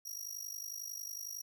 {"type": "tone with amplitude modulation", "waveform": "sawtooth", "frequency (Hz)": 5690, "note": "F8", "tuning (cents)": 31, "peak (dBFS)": -35, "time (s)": [0.05, 1.42], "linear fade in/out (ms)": 10, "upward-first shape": "sine", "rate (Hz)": 51, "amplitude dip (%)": 85, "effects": []}